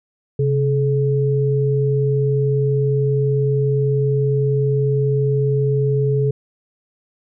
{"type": "tone pair together", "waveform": "sine", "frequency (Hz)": [134.62, 427.4], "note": ["C3", "G#4"], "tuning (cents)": [50, 50], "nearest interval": "octave + minor sixth", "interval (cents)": 2000, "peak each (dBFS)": [-16, -19], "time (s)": [0.39, 6.31], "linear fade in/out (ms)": 5, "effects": []}